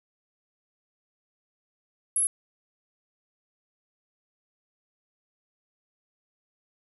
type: tone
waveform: sine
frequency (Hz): 10780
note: E9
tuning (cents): +38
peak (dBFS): -20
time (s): 2.16-2.27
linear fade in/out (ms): 2
effects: tanh soft clip ceiling -19 dBFS + 10-bit